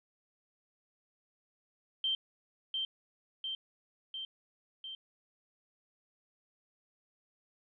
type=tone with echo; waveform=sine; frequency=3136 Hz; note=G7; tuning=in tune; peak=-29 dBFS; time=2.04-2.15 s; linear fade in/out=2 ms; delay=700 ms; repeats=4; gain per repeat=-3 dB; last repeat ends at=4.95 s; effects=none